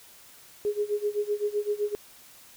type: tone with tremolo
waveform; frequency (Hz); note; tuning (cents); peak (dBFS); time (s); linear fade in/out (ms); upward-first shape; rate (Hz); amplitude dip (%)
sine; 415.3; G#4; 0; -22; 0.65-1.95; 0; sine; 7.8; 90
effects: white hiss -52 dBFS RMS until 2.56 s